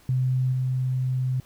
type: tone with level steps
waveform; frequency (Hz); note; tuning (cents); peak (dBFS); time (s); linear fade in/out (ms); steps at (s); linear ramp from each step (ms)
sine; 128.6; C3; -30; -20 / -22; 0.09-1.4; 2; 0.52; 10
effects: pink hiss -56 dBFS RMS until 1.45 s